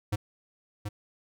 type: tone with echo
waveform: square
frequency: 103.83 Hz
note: G#2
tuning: in tune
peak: -26 dBFS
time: 0.12-0.16 s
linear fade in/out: 10 ms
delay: 730 ms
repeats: 1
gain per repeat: -6 dB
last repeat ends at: 0.89 s
effects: none